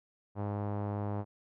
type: tone with low-pass filter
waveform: sawtooth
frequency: 102.6 Hz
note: G#2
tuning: 21 cents flat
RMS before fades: -35 dBFS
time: 0.35-1.25 s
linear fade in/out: 50 ms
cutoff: 880 Hz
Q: 1.6
effects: none